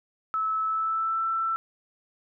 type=tone with pitch glide; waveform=sine; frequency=1302 to 1334 Hz; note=E6 to E6; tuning=-22 to +20 cents; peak=-24 dBFS; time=0.34-1.56 s; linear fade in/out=0 ms; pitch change=+42 cents; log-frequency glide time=0.62-1.25 s; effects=none